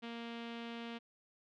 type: tone with low-pass filter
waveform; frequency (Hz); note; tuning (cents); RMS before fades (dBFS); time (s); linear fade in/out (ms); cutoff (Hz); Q
sawtooth; 233.1; A#3; 0; -45; 0.02-0.99; 20; 3200; 2.5
effects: none